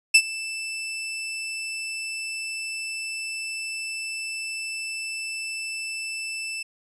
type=tone with ADSR envelope; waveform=sawtooth; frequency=2647 Hz; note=E7; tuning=7 cents sharp; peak=-6 dBFS; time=0.14-6.63 s; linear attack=11 ms; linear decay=62 ms; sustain=-20 dB; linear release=8 ms; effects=resampled to 24000 Hz